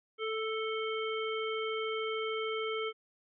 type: harmonic tone with a mistuned harmonic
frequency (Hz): 440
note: A4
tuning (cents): 0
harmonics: 1 / 3 / 5 / 7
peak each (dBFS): -34 / -39 / -41 / -42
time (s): 0.18-2.93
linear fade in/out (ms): 50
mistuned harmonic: 7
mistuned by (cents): +26
effects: none